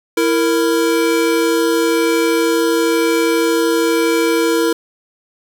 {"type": "tone pair together", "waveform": "square", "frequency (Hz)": [331, 463.6], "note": ["E4", "A#4"], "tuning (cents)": [7, -10], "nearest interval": "tritone", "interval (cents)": 583, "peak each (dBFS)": -16, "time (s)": [0.17, 4.73], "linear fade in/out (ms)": 5, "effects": []}